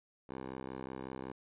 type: tone with band-pass filter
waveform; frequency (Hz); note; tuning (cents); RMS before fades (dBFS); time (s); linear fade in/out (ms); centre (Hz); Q
10% pulse; 65.41; C2; 0; -44; 0.29-1.32; 5; 580; 0.76
effects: resampled to 8000 Hz